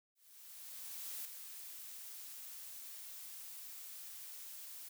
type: noise with ADSR envelope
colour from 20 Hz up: blue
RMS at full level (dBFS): -44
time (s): 0.15-4.89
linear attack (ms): 1100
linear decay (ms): 4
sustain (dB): -6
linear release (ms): 9
effects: none